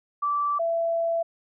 sine tone pair in turn, 1163 / 668.5 Hz, D6 / E5, -17 / +24 cents, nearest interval minor seventh, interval 959 cents, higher first, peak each -22 dBFS, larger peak neither, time 0.22-0.59 / 0.59-1.23 s, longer second, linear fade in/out 10 ms, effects none

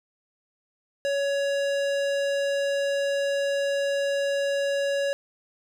sine tone with hard clipping, 560 Hz, C#5, 18 cents sharp, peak -25 dBFS, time 1.05-5.13 s, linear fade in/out 0 ms, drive 18 dB, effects none

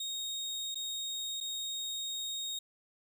30% pulse tone with dropouts, 3729 Hz, A#7, in tune, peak -33 dBFS, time 0-2.59 s, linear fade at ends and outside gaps 5 ms, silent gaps 0.746-0.755 / 1.404-1.409 s, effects none

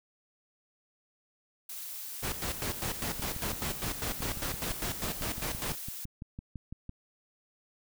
blue noise, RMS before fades -41 dBFS, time 1.69-6.05 s, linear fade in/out 5 ms
pink noise with tremolo, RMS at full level -34 dBFS, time 2.22-5.76 s, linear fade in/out 20 ms, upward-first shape square, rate 5 Hz, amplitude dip 75%
click train, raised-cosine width 5 ms, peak -28 dBFS, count 25, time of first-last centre 2.86-6.894 s, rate 5.95 Hz
effects none

